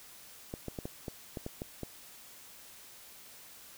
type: clicks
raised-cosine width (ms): 2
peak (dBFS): -24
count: 9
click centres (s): 0.539 / 0.683 / 0.788 / 0.855 / 1.082 / 1.372 / 1.464 / 1.619 / 1.833
effects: white hiss -53 dBFS RMS until 3.77 s